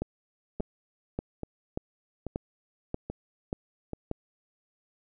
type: two click trains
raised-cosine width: 2 ms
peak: -21 / -17 dBFS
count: 5 / 8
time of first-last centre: 0.6-3.933 / 0.02-4.114 s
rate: 1.2 / 1.71 Hz
effects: none